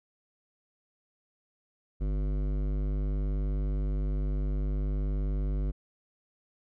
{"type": "tone with hard clipping", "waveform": "sine", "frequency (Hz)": 49.74, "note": "G1", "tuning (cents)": 26, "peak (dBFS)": -29, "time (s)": [2, 5.72], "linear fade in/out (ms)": 20, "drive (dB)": 15, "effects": []}